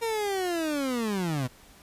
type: linear sweep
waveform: 30% pulse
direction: down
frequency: 466.2 to 120 Hz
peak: -24 dBFS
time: 0.01-1.48 s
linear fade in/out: 20 ms
effects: pink hiss -54 dBFS RMS until 1.82 s + resampled to 32000 Hz